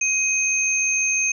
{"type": "tone pair together", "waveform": "sine", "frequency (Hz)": [2519, 6343], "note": ["D#7", "G8"], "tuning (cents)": [21, 20], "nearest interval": "octave + major third", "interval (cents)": 1599, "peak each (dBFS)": [-21, -21], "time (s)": [0.01, 1.32], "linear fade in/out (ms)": 5, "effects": []}